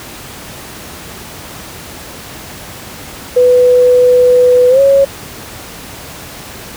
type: tone with pitch glide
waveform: sine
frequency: 496.5 to 550.9 Hz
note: B4 to C#5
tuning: +9 to -11 cents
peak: -4 dBFS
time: 3.36-5.05 s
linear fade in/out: 10 ms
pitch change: +180 cents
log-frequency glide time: 4.69-4.8 s
effects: pink hiss -29 dBFS RMS until 6.76 s + high-pass 60 Hz 12 dB/octave